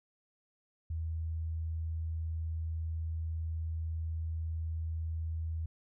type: tone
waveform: sine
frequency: 80.9 Hz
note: E2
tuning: 32 cents flat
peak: -33 dBFS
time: 0.9-5.66 s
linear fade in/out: 5 ms
effects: none